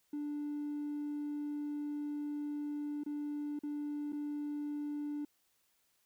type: tone with dropouts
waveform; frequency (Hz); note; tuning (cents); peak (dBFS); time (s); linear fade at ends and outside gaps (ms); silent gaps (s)
triangle; 293.7; D4; 0; -33; 0.13-5.25; 5; 3.036-3.062 / 3.591-3.634 / 4.123-4.129
effects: tanh soft clip ceiling -32 dBFS + white hiss -75 dBFS RMS until 6.05 s